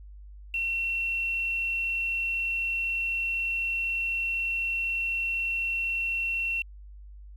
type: tone with quantisation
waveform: sine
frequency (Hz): 2718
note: F7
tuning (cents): -48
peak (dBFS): -26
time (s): 0.54-6.62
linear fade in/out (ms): 2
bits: 9
effects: added 50 Hz sine -43 dBFS peak until 7.36 s